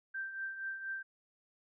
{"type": "tone with tremolo", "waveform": "sine", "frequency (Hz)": 1568, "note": "G6", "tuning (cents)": 0, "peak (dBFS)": -35, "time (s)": [0.14, 1.03], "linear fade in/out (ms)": 10, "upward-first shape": "triangle", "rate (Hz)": 4.2, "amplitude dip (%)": 65, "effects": []}